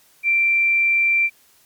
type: tone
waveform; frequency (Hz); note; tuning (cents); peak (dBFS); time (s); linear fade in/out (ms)
sine; 2354; D7; +3; -14; 0.23-1.3; 50
effects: white hiss -55 dBFS RMS until 1.65 s + MP3 96 kbps